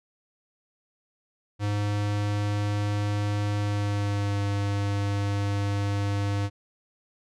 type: tone with pitch glide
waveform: square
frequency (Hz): 103.1 to 100.86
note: G#2 to G2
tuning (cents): -12 to +50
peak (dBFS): -25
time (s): 1.59-6.5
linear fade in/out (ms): 50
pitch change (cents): -38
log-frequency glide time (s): 3.59-4.4
effects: low-pass 7000 Hz 12 dB/octave